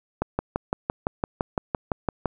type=click train; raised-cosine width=1 ms; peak=-9 dBFS; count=13; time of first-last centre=0.22-2.257 s; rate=5.89 Hz; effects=none